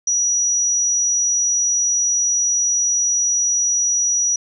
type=tone; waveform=sine; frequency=5830 Hz; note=F#8; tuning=26 cents flat; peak=-15 dBFS; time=0.07-4.36 s; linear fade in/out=5 ms; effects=none